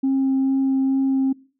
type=tone with vibrato; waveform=sine; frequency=267.8 Hz; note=C4; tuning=40 cents sharp; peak=-15 dBFS; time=0.03-1.33 s; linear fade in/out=10 ms; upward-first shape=sine; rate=2.3 Hz; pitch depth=8 cents each way; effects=noise-tail reverb RT60 0.4 s tail -22 dB re dry + tanh soft clip ceiling -14 dBFS